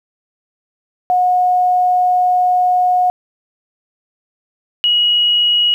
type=tone pair in turn; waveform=sine; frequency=726 / 2904 Hz; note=F#5 / F#7; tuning=-33 / -33 cents; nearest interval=2 octaves; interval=2400 cents; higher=second; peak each=-10 dBFS; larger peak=neither; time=1.1-3.1 / 4.84-5.74 s; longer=first; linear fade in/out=0 ms; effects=8-bit